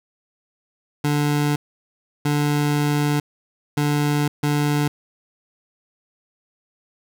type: tone bursts at uneven times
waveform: 25% pulse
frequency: 146.83 Hz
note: D3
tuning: in tune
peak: -14 dBFS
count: 4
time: 1.04-1.56 / 2.25-3.2 / 3.77-4.28 / 4.43-4.88 s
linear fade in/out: 5 ms
effects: none